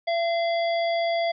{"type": "harmonic tone with a mistuned harmonic", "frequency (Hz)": 675, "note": "E5", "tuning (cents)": 41, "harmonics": [1, 3, 5, 7], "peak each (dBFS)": [-22, -32, -36, -39], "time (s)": [0.07, 1.32], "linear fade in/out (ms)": 10, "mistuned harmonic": 3, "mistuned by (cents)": 30, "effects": []}